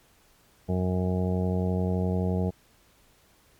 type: harmonic tone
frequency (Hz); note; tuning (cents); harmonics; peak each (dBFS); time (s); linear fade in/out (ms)
91.6; F#2; -17; 1 / 2 / 3 / 4 / 5 / 6 / 7 / 8 / 9; -27 / -27 / -40 / -36 / -33 / -45 / -37 / -46 / -42; 0.68-2.51; 20
effects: pink hiss -61 dBFS RMS until 3.59 s + MP3 96 kbps